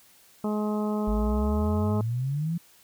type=harmonic tone; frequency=211.1 Hz; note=G#3; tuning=29 cents sharp; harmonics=1 / 2 / 3 / 4 / 5 / 6; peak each=-26 / -32 / -36 / -38 / -40 / -42 dBFS; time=0.44-2.01 s; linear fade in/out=2 ms
type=exponential sweep; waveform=sine; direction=up; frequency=49.74 to 173.8 Hz; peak=-25 dBFS; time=1.07-2.58 s; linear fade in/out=10 ms
effects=white hiss -57 dBFS RMS until 2.83 s